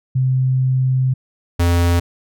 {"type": "tone pair in turn", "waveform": ["sine", "square"], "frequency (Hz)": [129.9, 86.3], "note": ["C3", "F2"], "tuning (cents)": [-12, -20], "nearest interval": "perfect fifth", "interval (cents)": 708, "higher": "first", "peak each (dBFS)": -13, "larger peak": "neither", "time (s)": [[0.15, 1.14], [1.59, 2]], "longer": "first", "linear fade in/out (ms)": 10, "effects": []}